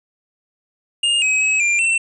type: tone with pitch steps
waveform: square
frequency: 2827 / 2543 / 2562 / 2386 / 2694 Hz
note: F7 / D#7 / E7 / D7 / E7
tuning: +20 / +37 / -50 / +27 / +37 cents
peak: -15 dBFS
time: 1.03-1.98 s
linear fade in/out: 5 ms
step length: 190 ms
effects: resampled to 24000 Hz